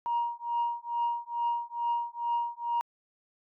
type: tone with tremolo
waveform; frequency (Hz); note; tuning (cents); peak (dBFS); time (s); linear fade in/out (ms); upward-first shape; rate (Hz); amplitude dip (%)
sine; 945; A#5; +23; -23; 0.06-2.81; 0; triangle; 2.3; 100
effects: tanh soft clip ceiling -22 dBFS